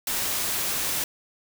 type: noise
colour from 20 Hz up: white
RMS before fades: -27 dBFS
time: 0.07-1.04 s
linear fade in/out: 2 ms
effects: none